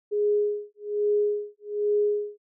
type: tone with tremolo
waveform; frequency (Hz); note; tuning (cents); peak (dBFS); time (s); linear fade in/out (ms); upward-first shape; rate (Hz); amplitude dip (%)
sine; 415.3; G#4; 0; -19; 0.11-2.38; 20; sine; 1.2; 100
effects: none